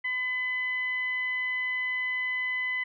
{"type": "tone with frequency modulation", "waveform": "sine", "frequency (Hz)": 2012, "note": "B6", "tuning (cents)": 32, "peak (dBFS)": -27, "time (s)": [0.04, 2.84], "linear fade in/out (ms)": 10, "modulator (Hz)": 994, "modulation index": 0.31, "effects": []}